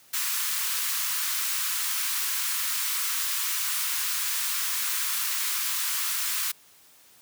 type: high-pass noise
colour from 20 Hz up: white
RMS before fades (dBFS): -28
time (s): 0.13-6.52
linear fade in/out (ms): 10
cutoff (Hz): 1000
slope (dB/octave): 48
effects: white hiss -56 dBFS RMS until 7.21 s + high-pass 60 Hz 12 dB/octave